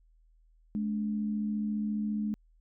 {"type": "tone pair together", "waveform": "sine", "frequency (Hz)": [211.9, 286.5], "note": ["G#3", "D4"], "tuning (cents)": [35, -43], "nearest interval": "perfect fourth", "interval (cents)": 522, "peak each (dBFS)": [-29, -40], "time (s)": [0.75, 2.34], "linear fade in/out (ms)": 0, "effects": ["added 40 Hz sine -60 dBFS peak until 2.6 s"]}